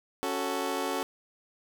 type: chord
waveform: 20% pulse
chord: F# minor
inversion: second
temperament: just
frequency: 277.5 / 370 / 444 Hz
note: C#4 / F#4 / A4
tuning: +2 / 0 / +16 cents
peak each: -29 dBFS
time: 0.23-1.03 s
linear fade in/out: 0 ms
effects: none